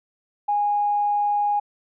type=tone with tanh clipping; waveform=triangle; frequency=824 Hz; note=G#5; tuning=14 cents flat; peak=-18 dBFS; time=0.48-1.6 s; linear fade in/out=10 ms; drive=2 dB; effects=resampled to 8000 Hz